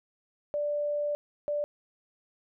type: tone bursts at uneven times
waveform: sine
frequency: 587.3 Hz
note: D5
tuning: in tune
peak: -27 dBFS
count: 2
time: 0.54-1.15 / 1.48-1.64 s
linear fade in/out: 0 ms
effects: none